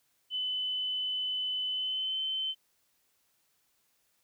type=tone with pitch glide; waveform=sine; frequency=3016 to 3074 Hz; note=F#7 to G7; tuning=+32 to -35 cents; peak=-30 dBFS; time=0.3-2.55 s; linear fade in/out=50 ms; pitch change=+33 cents; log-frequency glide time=1.68-2.2 s; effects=white hiss -73 dBFS RMS until 4.23 s